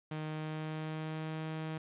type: tone with pitch glide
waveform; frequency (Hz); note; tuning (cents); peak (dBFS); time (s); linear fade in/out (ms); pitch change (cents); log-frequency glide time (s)
sawtooth; 155 to 158.07; D#3 to D#3; -6 to +28; -33; 0.11-1.78; 5; +34; 0.26-1.44
effects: resampled to 8000 Hz + 10-bit